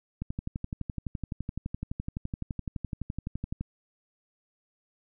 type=click train; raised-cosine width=5 ms; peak=-20 dBFS; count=41; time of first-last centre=0.22-3.61 s; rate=11.8 Hz; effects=none